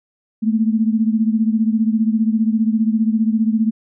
sine beating tone pair, 217.8 / 232.8 Hz, A3 / A#3, -17 / -2 cents, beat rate 15 Hz, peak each -15 / -19 dBFS, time 0.42-3.71 s, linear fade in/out 20 ms, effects none

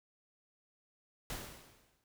pink noise with exponential decay, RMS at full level -40 dBFS, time 1.3-2.04 s, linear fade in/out 1 ms, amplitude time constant 160 ms, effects none

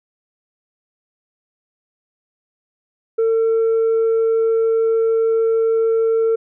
sine tone with tanh clipping, 451.1 Hz, A4, 43 cents sharp, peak -14 dBFS, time 3.18-6.36 s, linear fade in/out 10 ms, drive 1 dB, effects none

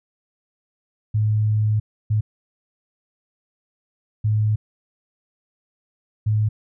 sine tone bursts at uneven times, 107.2 Hz, A2, 45 cents flat, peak -16 dBFS, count 4, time 1.14-1.8 / 2.1-2.21 / 4.24-4.56 / 6.26-6.49 s, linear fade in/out 10 ms, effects none

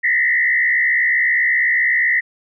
sine tone with frequency modulation, 1941 Hz, B6, 31 cents flat, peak -13 dBFS, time 0.03-2.21 s, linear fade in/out 20 ms, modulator 67.8 Hz, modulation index 1.7, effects none

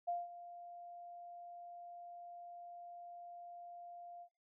sine tone with ADSR envelope, 698 Hz, F5, 1 cent flat, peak -34 dBFS, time 0.07-4.29 s, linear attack 17 ms, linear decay 190 ms, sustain -15 dB, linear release 75 ms, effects noise-tail reverb RT60 0.3 s tail -25 dB re dry

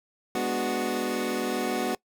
25% pulse chord, G# half-diminished seventh, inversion none, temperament equal, 207.7 / 246.9 / 293.7 / 370 Hz, G#3 / B3 / D4 / F#4, 0 / 0 / 0 / 0 cents, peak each -31 / -27 / -31 / -26 dBFS, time 0.35-1.95 s, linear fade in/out 2 ms, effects noise-tail reverb RT60 0.1 s tail -22 dB re dry

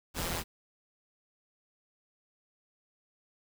pink noise with amplitude modulation, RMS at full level -31 dBFS, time 0.14-0.44 s, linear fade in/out 50 ms, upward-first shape sine, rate 168 Hz, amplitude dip 65%, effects none

